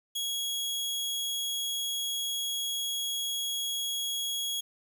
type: tone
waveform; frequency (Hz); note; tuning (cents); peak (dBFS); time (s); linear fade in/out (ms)
sawtooth; 3322; G#7; 0; -27; 0.15-4.61; 10
effects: 10-bit